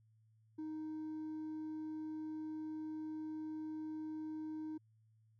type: tone with hard clipping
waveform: triangle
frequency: 311.3 Hz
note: D#4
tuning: 1 cent sharp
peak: -40 dBFS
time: 0.58-4.78 s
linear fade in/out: 10 ms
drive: 1 dB
effects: added 110 Hz sine -67 dBFS peak until 5.39 s